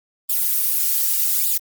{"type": "noise with flanger", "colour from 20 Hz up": "violet", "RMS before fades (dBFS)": -19, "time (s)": [0.29, 1.58], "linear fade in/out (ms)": 10, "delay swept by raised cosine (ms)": [0.24, 6.04], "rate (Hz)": 0.84, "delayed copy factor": 0.95, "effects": ["Opus 24 kbps"]}